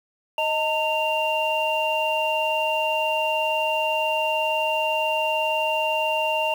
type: tone cluster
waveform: sine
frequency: 624 / 906 / 2779 Hz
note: D#5 / A#5 / F7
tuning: +5 / -50 / -9 cents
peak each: -25 dBFS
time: 0.38-6.54 s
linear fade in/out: 2 ms
effects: 7-bit